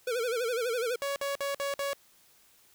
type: tone with vibrato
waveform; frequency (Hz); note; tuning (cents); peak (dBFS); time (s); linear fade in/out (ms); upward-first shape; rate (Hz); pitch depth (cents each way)
square; 476.3; A#4; +37; -29; 0.07-0.96; 5; sine; 12; 120
type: tone bursts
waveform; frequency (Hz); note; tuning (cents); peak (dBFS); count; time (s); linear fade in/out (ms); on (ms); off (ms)
sawtooth; 560; C#5; +18; -26; 5; 1.02-1.932; 0; 140; 53
effects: white hiss -62 dBFS RMS until 2.74 s